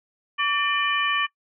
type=harmonic tone with a mistuned harmonic; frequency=598 Hz; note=D5; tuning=31 cents sharp; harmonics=2 / 3 / 4 / 5; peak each=-24 / -26 / -27 / -28 dBFS; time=0.38-1.27 s; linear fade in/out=20 ms; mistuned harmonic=2; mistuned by=-69 cents; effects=noise-tail reverb RT60 0.1 s tail -23 dB re dry